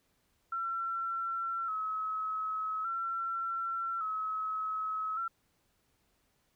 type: tone with vibrato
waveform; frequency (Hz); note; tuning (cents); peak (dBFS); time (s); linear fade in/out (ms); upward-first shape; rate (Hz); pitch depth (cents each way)
sine; 1318.5; E6; 0; -32; 0.52-5.28; 5; square; 0.43; 45
effects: pink hiss -74 dBFS RMS until 6.55 s